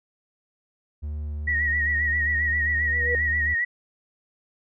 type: tone with pitch glide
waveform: triangle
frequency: 74.7 to 75.96 Hz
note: D2 to D#2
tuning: +30 to -41 cents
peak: -26 dBFS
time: 1.02-3.55 s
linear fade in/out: 20 ms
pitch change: +29 cents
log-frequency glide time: 1.8-2.62 s
type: tone with vibrato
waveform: sine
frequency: 1904 Hz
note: A#6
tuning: 36 cents sharp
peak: -21 dBFS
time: 1.47-3.65 s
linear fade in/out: 10 ms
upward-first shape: sine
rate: 7.5 Hz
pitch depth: 53 cents each way
type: tone with exponential growth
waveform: sine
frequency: 484.6 Hz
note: B4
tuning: 33 cents flat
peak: -23 dBFS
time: 2.76-3.15 s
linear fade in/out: 0 ms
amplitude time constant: 84 ms
effects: none